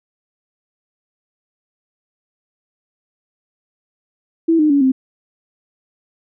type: tone with pitch steps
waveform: sine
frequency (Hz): 328.7 / 304.9 / 282.9 / 262.4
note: E4 / D#4 / C#4 / C4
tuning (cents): -5 / -35 / +35 / +5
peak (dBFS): -10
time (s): 4.48-4.92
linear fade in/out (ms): 10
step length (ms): 110
effects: none